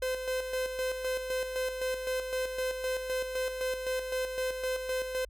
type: tone with tremolo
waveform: 45% pulse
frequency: 514 Hz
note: C5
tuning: 31 cents flat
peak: -29 dBFS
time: 0.02-5.25 s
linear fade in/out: 5 ms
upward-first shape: square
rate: 3.9 Hz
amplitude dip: 50%
effects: added 50 Hz sine -49 dBFS peak until 5.29 s